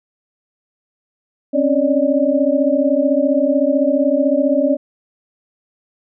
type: tone cluster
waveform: sine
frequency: 265.2 / 280.9 / 567 / 601 Hz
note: C4 / C#4 / C#5 / D5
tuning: +23 / +23 / +39 / +40 cents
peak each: -18 dBFS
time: 1.53-4.77 s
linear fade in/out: 20 ms
effects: none